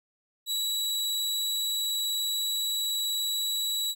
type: tone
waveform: sawtooth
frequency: 3907 Hz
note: B7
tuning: 19 cents flat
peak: -24 dBFS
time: 0.46-3.95 s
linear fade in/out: 50 ms
effects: none